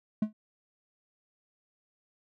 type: tone with exponential decay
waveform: triangle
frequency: 214.4 Hz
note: A3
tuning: 45 cents flat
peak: -19 dBFS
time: 0.22-0.33 s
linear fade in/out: 5 ms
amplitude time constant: 22 ms
effects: none